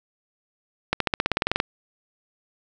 accelerating click train, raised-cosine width 0.3 ms, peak -4 dBFS, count 13, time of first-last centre 0.93-1.601 s, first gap 73 ms, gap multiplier 0.95, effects none

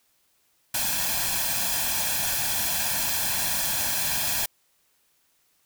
white noise with comb filter, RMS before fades -26 dBFS, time 0.74-4.46 s, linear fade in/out 5 ms, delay 1.2 ms, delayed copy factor +0.7, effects white hiss -67 dBFS RMS until 5.65 s

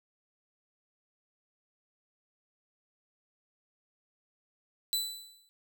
sawtooth tone with exponential decay, 3985 Hz, B7, 15 cents sharp, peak -23 dBFS, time 4.93-5.49 s, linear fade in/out 0 ms, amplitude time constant 120 ms, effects none

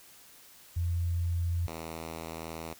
sine / 5% pulse tone pair in turn, 86 / 81.46 Hz, F2 / E2, -26 / -20 cents, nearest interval minor second, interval 94 cents, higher first, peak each -27 dBFS, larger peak neither, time 0.76-1.67 / 1.67-2.74 s, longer second, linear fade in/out 10 ms, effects white hiss -55 dBFS RMS until 2.79 s

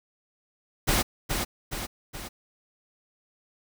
pink noise with echo, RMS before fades -23 dBFS, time 0.87-1.03 s, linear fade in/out 20 ms, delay 420 ms, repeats 3, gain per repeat -5 dB, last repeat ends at 2.29 s, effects none

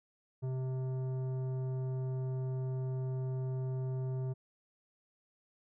sine tone with tanh clipping, 130 Hz, C3, 11 cents flat, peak -35 dBFS, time 0.42-4.34 s, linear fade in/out 20 ms, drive 12 dB, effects none

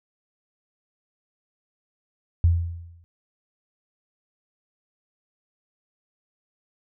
sine tone with exponential decay, 84.9 Hz, F2, 48 cents flat, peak -12 dBFS, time 2.44-3.04 s, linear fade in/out 0 ms, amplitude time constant 130 ms, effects none

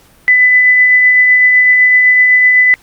sine tone with tremolo, 2000 Hz, B6, 21 cents sharp, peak -3 dBFS, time 0.28-2.74 s, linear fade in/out 0 ms, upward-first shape triangle, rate 7.9 Hz, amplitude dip 30%, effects pink hiss -46 dBFS RMS until 2.82 s + Opus 48 kbps

